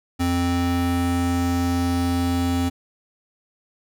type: tone pair together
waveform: square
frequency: 87.31 / 261.9 Hz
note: F2 / C4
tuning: 0 / +2 cents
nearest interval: octave + perfect fifth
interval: 1902 cents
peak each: -24 / -24 dBFS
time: 0.19-2.7 s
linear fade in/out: 20 ms
effects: none